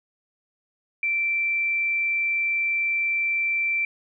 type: tone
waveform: sine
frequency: 2343 Hz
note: D7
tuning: 5 cents flat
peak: -21 dBFS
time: 1.03-3.85 s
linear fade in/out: 2 ms
effects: none